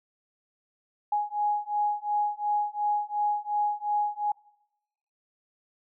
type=beating tone pair; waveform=sine; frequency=830.6 / 833.4 Hz; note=G#5 / G#5; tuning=0 / +6 cents; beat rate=2.8 Hz; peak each=-28 dBFS; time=1.12-4.32 s; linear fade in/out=5 ms; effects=noise-tail reverb RT60 0.9 s tail -24 dB re dry